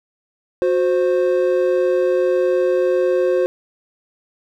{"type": "tone pair together", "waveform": "triangle", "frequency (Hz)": [364.8, 523.3], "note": ["F#4", "C5"], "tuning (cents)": [-24, 0], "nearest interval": "tritone", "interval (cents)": 624, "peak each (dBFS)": -15, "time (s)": [0.62, 3.46], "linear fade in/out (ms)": 0, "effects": []}